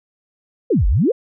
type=exponential two-way sweep; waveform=sine; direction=down then up; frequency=554.4 to 41.2 to 554.4 Hz; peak=-12 dBFS; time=0.7-1.12 s; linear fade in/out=10 ms; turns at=0.87 s; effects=none